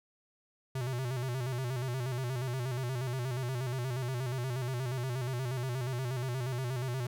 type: tone with vibrato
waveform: square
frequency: 126.6 Hz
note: B2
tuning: 43 cents sharp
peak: -33 dBFS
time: 0.75-7.07 s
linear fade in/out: 5 ms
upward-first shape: square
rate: 8.4 Hz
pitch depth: 77 cents each way
effects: none